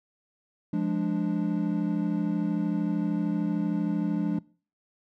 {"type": "chord", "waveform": "triangle", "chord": "D diminished", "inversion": "first", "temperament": "equal", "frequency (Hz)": [174.61, 207.7, 293.7], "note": ["F3", "Ab3", "D4"], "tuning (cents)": [0, 0, 0], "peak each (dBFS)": -27, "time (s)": [0.73, 4.39], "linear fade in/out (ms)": 5, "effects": ["noise-tail reverb RT60 0.4 s tail -22 dB re dry"]}